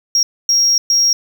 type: tone bursts at uneven times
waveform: triangle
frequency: 5600 Hz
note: F8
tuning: 4 cents sharp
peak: -8 dBFS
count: 3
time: 0.15-0.23 / 0.49-0.78 / 0.9-1.13 s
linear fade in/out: 2 ms
effects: tanh soft clip ceiling -4 dBFS + 7-bit